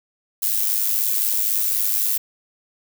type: noise with amplitude modulation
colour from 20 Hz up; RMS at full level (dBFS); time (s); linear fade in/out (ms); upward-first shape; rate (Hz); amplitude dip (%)
violet; -18; 0.42-2.18; 10; sine; 104; 60
effects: none